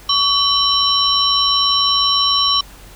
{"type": "tone cluster", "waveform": "sine", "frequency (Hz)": [1132, 3047, 3953, 5520], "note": ["C#6", "G7", "B7", "F8"], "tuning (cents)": [36, -50, 1, -21], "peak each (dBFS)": -18, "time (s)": [0.09, 2.61], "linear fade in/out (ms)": 5, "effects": ["added 46 Hz sine -40 dBFS peak until 2.95 s", "pink hiss -42 dBFS RMS until 2.95 s"]}